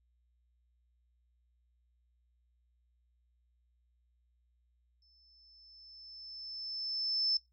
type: tone with exponential growth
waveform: sine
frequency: 5274 Hz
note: E8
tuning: in tune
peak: -27 dBFS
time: 5.02-7.37 s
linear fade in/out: 2 ms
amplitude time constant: 510 ms
effects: noise-tail reverb RT60 0.2 s tail -20 dB re dry + added 60 Hz sine -70 dBFS peak until 7.52 s